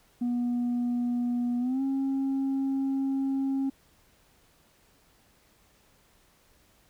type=tone with pitch glide; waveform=sine; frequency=242.4 to 270.5 Hz; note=B3 to C#4; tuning=-32 to -42 cents; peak=-23 dBFS; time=0.21-3.7 s; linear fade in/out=10 ms; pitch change=+190 cents; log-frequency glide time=1.59-1.82 s; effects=tanh soft clip ceiling -24 dBFS + pink hiss -63 dBFS RMS until 6.89 s